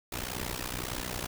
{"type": "noise with amplitude modulation", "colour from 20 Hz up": "pink", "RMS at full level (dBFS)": -32, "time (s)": [0.12, 1.27], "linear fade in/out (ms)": 5, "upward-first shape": "sine", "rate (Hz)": 61.7, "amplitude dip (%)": 90, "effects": []}